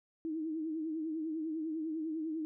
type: tone with vibrato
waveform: sine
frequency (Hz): 316.8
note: D#4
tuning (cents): +31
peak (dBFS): -34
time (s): 0.25-2.45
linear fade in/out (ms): 0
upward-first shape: triangle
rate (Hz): 10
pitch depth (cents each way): 81
effects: none